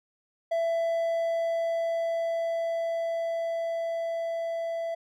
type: tone with level ramp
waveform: triangle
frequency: 666 Hz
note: E5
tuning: 18 cents sharp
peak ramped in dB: -22 to -27 dBFS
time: 0.51-4.95 s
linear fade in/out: 10 ms
effects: none